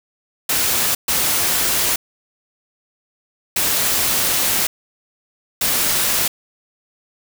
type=noise bursts at uneven times; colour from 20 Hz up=white; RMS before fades=-18 dBFS; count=4; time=0.49-0.95 / 1.08-1.96 / 3.56-4.67 / 5.61-6.28 s; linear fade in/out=5 ms; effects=none